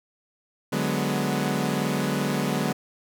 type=chord; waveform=sawtooth; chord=G# half-diminished seventh; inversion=second; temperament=equal; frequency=146.83 / 185 / 207.7 / 246.9 Hz; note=D3 / F#3 / G#3 / B3; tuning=0 / 0 / 0 / 0 cents; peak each=-25 dBFS; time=0.72-2.73 s; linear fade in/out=10 ms; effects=none